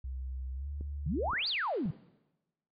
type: tone with pitch glide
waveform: sine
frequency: 64.8 to 71.9 Hz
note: C2 to D2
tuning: -16 to -36 cents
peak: -36 dBFS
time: 0.04-1.31 s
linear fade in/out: 5 ms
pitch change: +180 cents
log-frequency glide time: 0.54-0.68 s
type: click train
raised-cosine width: 3 ms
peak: -32 dBFS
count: 3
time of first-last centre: 0.81-1.857 s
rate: 1.91 Hz
type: exponential two-way sweep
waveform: sine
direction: up then down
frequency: 124.8 to 4857 to 131.8 Hz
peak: -30 dBFS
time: 1.06-1.91 s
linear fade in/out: 5 ms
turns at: 1.48 s
effects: noise-tail reverb RT60 1.0 s tail -20 dB re dry